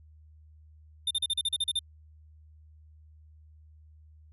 square tone bursts, 3608 Hz, A7, 43 cents sharp, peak -26 dBFS, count 10, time 1.07-1.792 s, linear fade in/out 5 ms, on 38 ms, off 38 ms, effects added 77 Hz sine -52 dBFS peak until 4.32 s + resampled to 32000 Hz

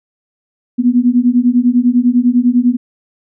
sine beating tone pair, 240 / 250 Hz, B3 / B3, -49 / +21 cents, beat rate 10 Hz, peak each -11 dBFS, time 0.78-2.77 s, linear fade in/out 20 ms, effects none

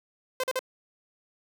sawtooth tone bursts, 516 Hz, C5, 24 cents flat, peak -22 dBFS, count 3, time 0.4-0.592 s, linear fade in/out 2 ms, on 36 ms, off 42 ms, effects none

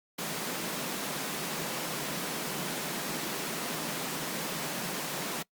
pink high-pass noise, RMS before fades -35 dBFS, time 0.18-5.43 s, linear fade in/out 10 ms, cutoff 140 Hz, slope 96 dB/octave, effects noise-tail reverb RT60 0.1 s tail -23 dB re dry + Opus 48 kbps

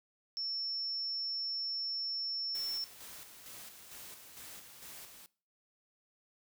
sine tone, 5400 Hz, E8, 41 cents sharp, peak -35 dBFS, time 0.37-2.84 s, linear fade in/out 0 ms
white noise with tremolo, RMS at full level -49 dBFS, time 2.55-5.26 s, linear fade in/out 0 ms, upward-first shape square, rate 2.2 Hz, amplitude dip 45%
effects noise-tail reverb RT60 0.4 s tail -21 dB re dry

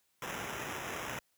violet noise with sample-and-hold, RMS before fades -40 dBFS, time 0.22-1.19 s, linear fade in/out 2 ms, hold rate 4410 Hz, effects white hiss -75 dBFS RMS until 1.37 s + high-pass 60 Hz 12 dB/octave

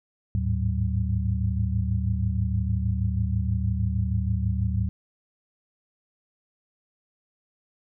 sine tone cluster, 77 / 102.5 / 108.8 / 188.2 Hz, D#2 / G#2 / A2 / F#3, -17 / -22 / -19 / +30 cents, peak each -26 / -31 / -26 / -31 dBFS, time 0.35-4.89 s, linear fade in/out 0 ms, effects none

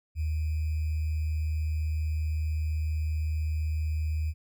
sine tone with sample-and-hold, 77.78 Hz, D#2, in tune, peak -26 dBFS, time 0.15-4.34 s, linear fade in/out 50 ms, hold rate 2450 Hz, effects none

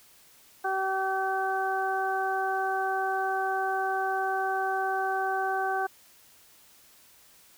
harmonic tone, 383.1 Hz, G4, 40 cents flat, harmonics 1 / 2 / 3 / 4, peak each -33 / -28 / -36 / -32 dBFS, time 0.64-5.87 s, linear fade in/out 10 ms, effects white hiss -57 dBFS RMS until 7.57 s

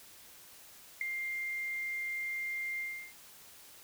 sine tone with ADSR envelope, 2100 Hz, C7, 6 cents sharp, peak -26 dBFS, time 1.01-3.14 s, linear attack 3 ms, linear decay 5 ms, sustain -8 dB, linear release 340 ms, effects tanh soft clip ceiling -22 dBFS + white hiss -55 dBFS RMS until 3.83 s

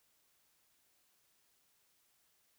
silence, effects white hiss -74 dBFS RMS until 2.58 s

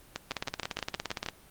two click trains, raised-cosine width 0.2 ms, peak -15 / -14 dBFS, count 8 / 18, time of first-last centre 0.16-1.262 / 0.31-1.287 s, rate 6.35 / 17.4 Hz, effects pink hiss -56 dBFS RMS until 1.5 s + Opus 24 kbps

